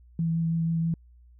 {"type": "tone with vibrato", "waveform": "sine", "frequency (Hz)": 164.81, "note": "E3", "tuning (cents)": 0, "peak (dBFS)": -23, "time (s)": [0.19, 0.94], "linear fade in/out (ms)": 2, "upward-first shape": "triangle", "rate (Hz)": 6.2, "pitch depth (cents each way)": 14, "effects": ["added 60 Hz sine -51 dBFS peak until 1.39 s"]}